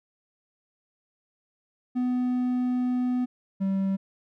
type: tone pair in turn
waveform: triangle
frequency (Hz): 249.6 / 193.52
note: B3 / G3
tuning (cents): +19 / -22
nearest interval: major third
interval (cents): 441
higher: first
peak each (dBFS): -21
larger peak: neither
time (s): 1.95-3.26 / 3.6-3.97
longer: first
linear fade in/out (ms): 20
effects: none